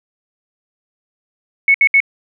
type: tone bursts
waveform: sine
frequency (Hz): 2207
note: C#7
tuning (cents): -8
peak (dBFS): -7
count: 3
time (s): 1.68-2.003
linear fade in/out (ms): 2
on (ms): 63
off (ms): 67
effects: none